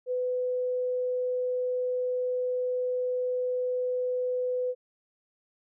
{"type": "tone", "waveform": "sine", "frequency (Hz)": 501, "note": "B4", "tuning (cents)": 25, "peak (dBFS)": -26, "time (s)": [0.06, 4.75], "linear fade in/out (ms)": 50, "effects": []}